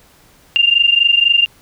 sine tone pair together, 2784 / 2808 Hz, F7 / F7, -6 / +9 cents, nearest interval unison, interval 15 cents, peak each -12 dBFS, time 0.56-1.46 s, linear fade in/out 0 ms, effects pink hiss -49 dBFS RMS until 1.61 s

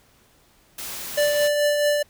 white noise, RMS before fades -33 dBFS, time 0.78-1.48 s, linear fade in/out 5 ms
square tone with tremolo, 587.3 Hz, D5, in tune, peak -17 dBFS, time 1.17-2.03 s, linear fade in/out 10 ms, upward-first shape triangle, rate 4.6 Hz, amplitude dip 40%
effects pink hiss -58 dBFS RMS until 2.09 s

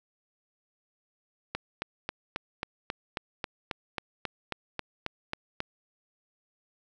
click train, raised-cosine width 0.3 ms, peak -15 dBFS, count 16, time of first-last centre 1.55-5.604 s, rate 3.7 Hz, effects none

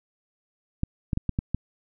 clicks, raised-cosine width 5 ms, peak -12 dBFS, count 6, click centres 0.834 / 1.132 / 1.174 / 1.293 / 1.389 / 1.546 s, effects none

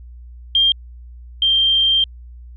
sine tone pair in turn, 3196 / 3168 Hz, G7 / G7, +33 / +18 cents, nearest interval unison, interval 15 cents, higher first, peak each -11 / -12 dBFS, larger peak first, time 0.55-0.72 / 1.42-2.04 s, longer second, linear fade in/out 2 ms, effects added 60 Hz sine -35 dBFS peak until 2.56 s

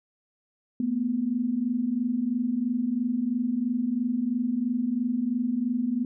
sine tone pair together, 225 / 248 Hz, A3 / B3, +39 / +7 cents, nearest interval major second, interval 168 cents, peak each -29 / -25 dBFS, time 0.8-6.05 s, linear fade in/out 2 ms, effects none

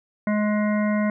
harmonic tone, 210.2 Hz, G#3, 21 cents sharp, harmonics 1 / 3 / 5 / 7 / 9 / 10, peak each -20 / -27 / -33 / -35 / -35 / -37 dBFS, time 0.27-1.1 s, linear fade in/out 2 ms, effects none

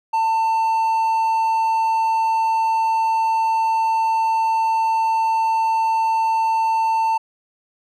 triangle tone, 895 Hz, A5, 29 cents sharp, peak -14 dBFS, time 0.13-7.18 s, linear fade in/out 10 ms, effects none

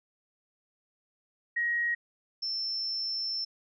sine tone pair in turn, 1890 / 5346 Hz, A#6 / E8, +23 / +23 cents, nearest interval octave + tritone, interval 1800 cents, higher second, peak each -26 / -30 dBFS, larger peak first, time 1.56-1.95 / 2.42-3.45 s, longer second, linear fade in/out 10 ms, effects none

